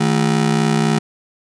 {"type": "ring-modulated tone", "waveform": "35% pulse", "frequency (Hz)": 187.6, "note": "F#3", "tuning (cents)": 24, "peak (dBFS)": -9, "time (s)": [0, 0.99], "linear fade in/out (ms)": 10, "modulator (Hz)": 31.9, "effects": ["resampled to 22050 Hz"]}